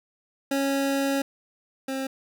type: tone pair in turn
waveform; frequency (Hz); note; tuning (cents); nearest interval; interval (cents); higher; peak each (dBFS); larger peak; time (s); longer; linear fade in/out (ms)
25% pulse; 275.3 / 267; C#4 / C4; -12 / +35; minor second; 53; first; -19 / -24; first; 0.51-1.22 / 1.88-2.07; first; 5
effects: none